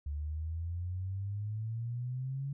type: exponential sweep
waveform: sine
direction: up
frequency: 71.6 to 140.9 Hz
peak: -34 dBFS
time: 0.06-2.53 s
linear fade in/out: 5 ms
effects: none